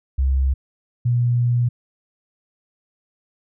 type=tone pair in turn; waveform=sine; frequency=66.6 / 121.02 Hz; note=C2 / B2; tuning=+31 / -35 cents; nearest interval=minor seventh; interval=1034 cents; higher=second; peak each=-15 dBFS; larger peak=neither; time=0.18-0.54 / 1.05-1.69 s; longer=second; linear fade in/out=10 ms; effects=none